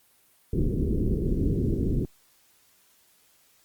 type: low-pass noise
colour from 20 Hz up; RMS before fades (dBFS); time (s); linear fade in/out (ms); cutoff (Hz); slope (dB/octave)
pink; -25; 0.53-2.05; 2; 420; 48
effects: white hiss -62 dBFS RMS until 3.64 s + Opus 32 kbps